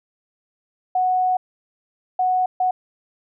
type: tone bursts at uneven times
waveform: sine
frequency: 738 Hz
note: F#5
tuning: 5 cents flat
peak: -16 dBFS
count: 3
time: 0.95-1.37 / 2.19-2.46 / 2.6-2.71 s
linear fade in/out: 5 ms
effects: none